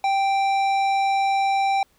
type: tone with tanh clipping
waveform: sine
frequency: 784 Hz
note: G5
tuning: in tune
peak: -20 dBFS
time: 0.04-1.83 s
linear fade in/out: 2 ms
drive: 13 dB
effects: pink hiss -62 dBFS RMS until 1.98 s

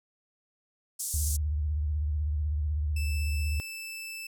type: band-pass noise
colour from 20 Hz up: white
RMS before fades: -34 dBFS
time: 0.99-1.37 s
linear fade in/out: 10 ms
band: 6300 to 11000 Hz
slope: 24 dB/octave
type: tone with vibrato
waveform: sine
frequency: 75 Hz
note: D2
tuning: 37 cents sharp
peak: -26 dBFS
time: 1.14-3.6 s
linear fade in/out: 0 ms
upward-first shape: triangle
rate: 16 Hz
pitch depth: 130 cents each way
type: tone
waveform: sawtooth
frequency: 2639 Hz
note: E7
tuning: 1 cent sharp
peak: -34 dBFS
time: 2.96-4.27 s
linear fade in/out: 5 ms
effects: none

